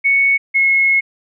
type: tone pair in turn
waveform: sine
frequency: 2217 / 2173 Hz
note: C#7 / C#7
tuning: 0 / -35 cents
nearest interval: unison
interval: 35 cents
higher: first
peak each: -10 dBFS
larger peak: neither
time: 0.04-0.38 / 0.54-1.01 s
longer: second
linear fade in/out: 20 ms
effects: none